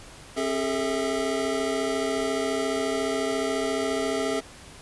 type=tone cluster; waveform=square; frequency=268.8 / 407.9 / 442.2 / 654 Hz; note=C4 / G#4 / A4 / E5; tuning=+47 / -31 / +9 / -14 cents; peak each=-31 dBFS; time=0.36-4.41 s; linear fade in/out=20 ms; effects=pink hiss -46 dBFS RMS until 4.81 s + resampled to 24000 Hz